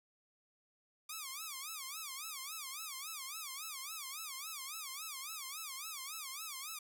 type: tone with vibrato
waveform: 5% pulse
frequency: 1172 Hz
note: D6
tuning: 4 cents flat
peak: -31 dBFS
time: 1.09-6.79 s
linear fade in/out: 5 ms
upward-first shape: sine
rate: 3.6 Hz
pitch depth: 200 cents each way
effects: none